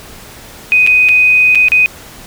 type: tone with dropouts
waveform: sine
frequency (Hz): 2499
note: D#7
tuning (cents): +7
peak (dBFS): -5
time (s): 0.72-1.86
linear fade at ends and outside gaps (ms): 0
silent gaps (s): 0.865-0.873 / 1.087-1.091 / 1.549-1.555 / 1.684-1.719
effects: pink hiss -34 dBFS RMS until 2.26 s